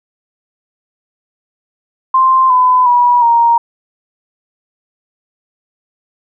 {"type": "tone with pitch steps", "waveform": "sine", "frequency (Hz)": [1046.5, 1007.9, 970.8, 935], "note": ["C6", "B5", "B5", "A#5"], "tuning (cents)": [0, 35, -30, 5], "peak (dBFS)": -6, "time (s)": [2.14, 3.58], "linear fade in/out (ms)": 5, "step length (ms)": 360, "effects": []}